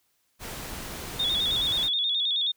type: noise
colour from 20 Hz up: pink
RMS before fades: -37 dBFS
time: 0.39-1.9 s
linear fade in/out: 50 ms
type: tone with vibrato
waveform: sine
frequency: 3520 Hz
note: A7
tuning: in tune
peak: -23 dBFS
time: 1.19-2.52 s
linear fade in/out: 10 ms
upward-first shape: square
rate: 9.4 Hz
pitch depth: 66 cents each way
effects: white hiss -71 dBFS RMS until 2.56 s